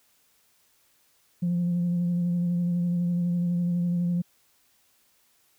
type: tone with vibrato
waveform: sine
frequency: 174.61 Hz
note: F3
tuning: in tune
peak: -21 dBFS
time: 1.42-4.22 s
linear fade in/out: 10 ms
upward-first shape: sine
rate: 12 Hz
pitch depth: 21 cents each way
effects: tanh soft clip ceiling -20 dBFS + white hiss -65 dBFS RMS until 5.58 s